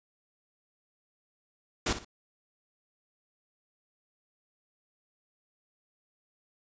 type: noise with echo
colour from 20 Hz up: pink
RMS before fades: -28 dBFS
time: 1.86-1.93 s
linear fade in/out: 5 ms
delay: 59 ms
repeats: 2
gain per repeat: -11 dB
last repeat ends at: 2.048 s
effects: resampled to 16000 Hz